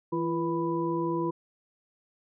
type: tone cluster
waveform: sine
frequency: 164.4 / 338.6 / 487.5 / 990 Hz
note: E3 / E4 / B4 / B5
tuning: -4 / +46 / -23 / +4 cents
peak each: -34 / -28 / -36 / -33 dBFS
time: 0.12-1.31 s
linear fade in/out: 10 ms
effects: none